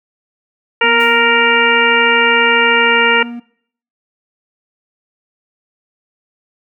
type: harmonic tone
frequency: 466.2 Hz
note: A#4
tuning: in tune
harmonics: 1 / 2 / 3 / 4 / 5 / 6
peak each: -16 / -16 / -16 / -16 / -16 / -16 dBFS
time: 0.81-3.23 s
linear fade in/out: 5 ms
type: tone with pitch glide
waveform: triangle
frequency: 243.6 to 238.6 Hz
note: B3 to A#3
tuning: -24 to +41 cents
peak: -22 dBFS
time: 0.83-3.4 s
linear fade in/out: 10 ms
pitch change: -35 cents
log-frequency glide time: 2.69-3.04 s
type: noise with exponential decay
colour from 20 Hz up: white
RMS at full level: -34 dBFS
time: 1-1.42 s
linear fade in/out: 1 ms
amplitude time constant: 91 ms
effects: noise-tail reverb RT60 0.6 s tail -22 dB re dry